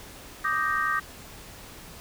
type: chord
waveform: sine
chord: Eb major seventh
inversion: third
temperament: equal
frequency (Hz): 1174.7 / 1244.5 / 1568 / 1864.7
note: D6 / Eb6 / G6 / Bb6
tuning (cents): 0 / 0 / 0 / 0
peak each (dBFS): -29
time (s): 0.44-1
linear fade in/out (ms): 10
effects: pink hiss -45 dBFS RMS until 2 s